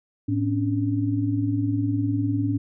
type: tone cluster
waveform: sine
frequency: 108 / 265.2 / 285 Hz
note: A2 / C4 / C#4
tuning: -32 / +23 / +48 cents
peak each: -24 / -30 / -24 dBFS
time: 0.28-2.58 s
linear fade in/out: 10 ms
effects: none